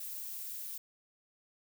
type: noise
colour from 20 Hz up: violet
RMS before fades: -42 dBFS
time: 0-0.78 s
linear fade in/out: 5 ms
effects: none